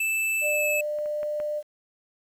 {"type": "tone with pitch glide", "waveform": "square", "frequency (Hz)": [2637, 2608], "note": ["E7", "E7"], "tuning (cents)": [0, -19], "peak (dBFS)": -24, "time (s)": [0, 0.81], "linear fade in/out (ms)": 5, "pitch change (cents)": -19, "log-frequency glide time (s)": [0.46, 0.66]}
{"type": "tone", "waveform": "sine", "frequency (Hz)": 598, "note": "D5", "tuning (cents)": 31, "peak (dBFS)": -26, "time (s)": [0.41, 1.63], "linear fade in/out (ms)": 50}
{"type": "clicks", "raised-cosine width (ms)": 0.5, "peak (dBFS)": [-33, -32, -26, -25], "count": 4, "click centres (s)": [0.987, 1.059, 1.231, 1.401]}
{"effects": ["9-bit"]}